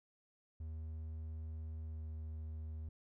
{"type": "tone with pitch glide", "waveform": "triangle", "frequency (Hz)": [79.2, 78.47], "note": ["D#2", "D#2"], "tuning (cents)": [31, 15], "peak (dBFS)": -40, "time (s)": [0.6, 2.89], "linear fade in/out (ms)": 5, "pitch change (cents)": -16, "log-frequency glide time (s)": [1.83, 2.03], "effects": []}